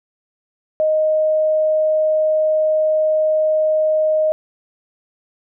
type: tone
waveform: sine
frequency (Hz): 622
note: D#5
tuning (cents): -1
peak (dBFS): -13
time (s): 0.8-4.32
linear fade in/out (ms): 0
effects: none